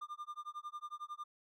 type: tone with tremolo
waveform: triangle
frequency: 1200 Hz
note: D6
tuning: 37 cents sharp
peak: -38 dBFS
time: 0.01-1.24 s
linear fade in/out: 10 ms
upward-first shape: sine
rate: 11 Hz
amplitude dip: 100%
effects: none